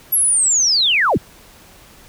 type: linear sweep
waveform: sine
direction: down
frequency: 11600 to 33 Hz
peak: -12 dBFS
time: 0.12-1.18 s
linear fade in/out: 10 ms
effects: pink hiss -45 dBFS RMS until 2.08 s